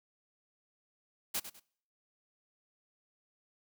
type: noise with echo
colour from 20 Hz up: white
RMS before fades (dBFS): -34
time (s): 1.34-1.4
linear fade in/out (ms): 10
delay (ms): 100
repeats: 2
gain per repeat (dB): -11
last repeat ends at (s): 1.6
effects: noise-tail reverb RT60 0.6 s tail -24 dB re dry